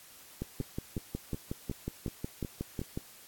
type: two click trains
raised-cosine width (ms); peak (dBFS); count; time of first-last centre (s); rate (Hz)
3; -21 / -24; 15 / 7; 0.42-2.975 / 0.61-2.816; 5.48 / 2.72
effects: white hiss -54 dBFS RMS until 3.27 s + AAC 64 kbps